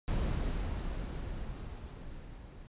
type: noise with level ramp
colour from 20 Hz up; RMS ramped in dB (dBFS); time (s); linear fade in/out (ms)
brown; -31 to -49; 0.08-2.67; 0
effects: resampled to 8000 Hz